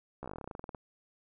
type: slowing click train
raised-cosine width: 1 ms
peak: -27 dBFS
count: 18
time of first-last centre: 0.23-0.748 s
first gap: 14 ms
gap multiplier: 1.09
effects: none